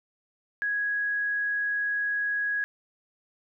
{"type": "tone", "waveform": "sine", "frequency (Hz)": 1662, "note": "G#6", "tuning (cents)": 1, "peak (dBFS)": -25, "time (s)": [0.62, 2.64], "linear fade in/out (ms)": 0, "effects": []}